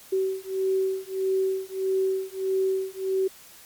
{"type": "beating tone pair", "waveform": "sine", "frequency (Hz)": [380.6, 382.2], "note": ["F#4", "G4"], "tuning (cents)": [49, -44], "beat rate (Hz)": 1.6, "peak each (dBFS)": [-26, -26], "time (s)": [0.12, 3.28], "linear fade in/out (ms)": 10, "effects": ["white hiss -49 dBFS RMS until 3.65 s", "MP3 96 kbps"]}